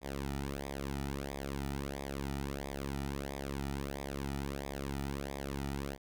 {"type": "tone with flanger", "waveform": "sawtooth", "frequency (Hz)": 69.3, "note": "C#2", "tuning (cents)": 0, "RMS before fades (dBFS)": -39, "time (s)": [0.01, 5.98], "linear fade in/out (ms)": 50, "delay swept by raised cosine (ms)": [0.69, 1.89], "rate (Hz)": 1.5, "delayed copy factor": -0.8, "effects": []}